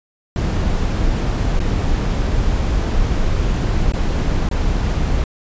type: noise with dropouts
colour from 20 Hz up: brown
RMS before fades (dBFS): -17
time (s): 0.36-5.24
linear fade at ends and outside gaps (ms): 1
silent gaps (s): 1.592-1.601 / 3.921-3.936 / 4.489-4.513
effects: resampled to 16000 Hz